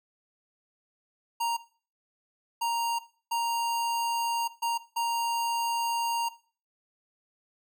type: tone bursts at uneven times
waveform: square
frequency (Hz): 932.3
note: A#5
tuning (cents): 0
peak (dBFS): -27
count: 5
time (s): 1.4-1.57 / 2.61-2.99 / 3.31-4.48 / 4.62-4.78 / 4.96-6.29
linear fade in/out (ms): 10
effects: noise-tail reverb RT60 0.4 s tail -17 dB re dry